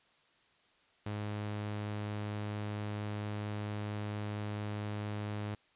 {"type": "tone", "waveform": "sawtooth", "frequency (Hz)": 104.4, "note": "G#2", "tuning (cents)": 10, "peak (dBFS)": -32, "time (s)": [1.06, 5.55], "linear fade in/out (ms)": 5, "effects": ["white hiss -68 dBFS RMS until 5.75 s", "resampled to 8000 Hz"]}